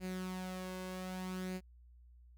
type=tone with flanger; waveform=sawtooth; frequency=184.9 Hz; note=F#3; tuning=1 cent flat; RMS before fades=-42 dBFS; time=0-1.61 s; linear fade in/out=50 ms; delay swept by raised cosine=0.43 to 1.93 ms; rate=0.63 Hz; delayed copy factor=+0.5; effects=added 60 Hz sine -57 dBFS peak until 2.37 s